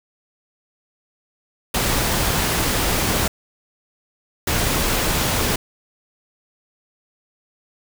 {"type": "noise bursts at uneven times", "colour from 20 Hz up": "pink", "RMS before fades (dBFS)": -20, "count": 2, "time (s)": [[1.74, 3.28], [4.47, 5.56]], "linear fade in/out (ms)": 5, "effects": []}